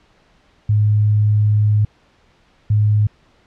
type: tone pair in turn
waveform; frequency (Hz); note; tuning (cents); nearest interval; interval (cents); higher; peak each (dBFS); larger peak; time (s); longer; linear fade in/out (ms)
sine; 105.4 / 105.4; G#2 / G#2; +26 / +26; unison; 0; neither; -11 / -11; neither; 0.69-1.85 / 2.7-3.07; first; 5
effects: pink hiss -55 dBFS RMS until 3.46 s + low-pass 4000 Hz 12 dB/octave